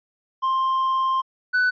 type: tone pair in turn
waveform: triangle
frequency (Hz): 1053 / 1494.3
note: C6 / F#6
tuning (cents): +11 / +17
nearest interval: tritone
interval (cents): 606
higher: second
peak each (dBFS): -17 / -15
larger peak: second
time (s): 0.42-1.22 / 1.53-1.71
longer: first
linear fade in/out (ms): 20
effects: resampled to 11025 Hz